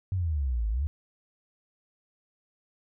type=exponential two-way sweep; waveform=sine; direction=down then up; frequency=98 to 51.6 to 81 Hz; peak=-25 dBFS; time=0.12-0.87 s; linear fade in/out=0 ms; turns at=0.69 s; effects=none